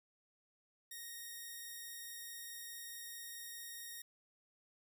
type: tone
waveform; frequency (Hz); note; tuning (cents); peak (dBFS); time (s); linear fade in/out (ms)
5% pulse; 1864.7; A#6; 0; -36; 0.91-4.02; 5
effects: none